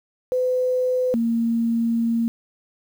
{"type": "tone pair in turn", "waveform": "sine", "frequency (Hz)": [506, 230.8], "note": ["B4", "A#3"], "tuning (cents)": [42, -17], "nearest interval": "octave + major second", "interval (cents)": 1359, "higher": "first", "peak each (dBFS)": [-18, -18], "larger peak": "neither", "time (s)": [[0.32, 1.14], [1.14, 2.28]], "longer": "second", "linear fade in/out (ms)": 0, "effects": ["8-bit"]}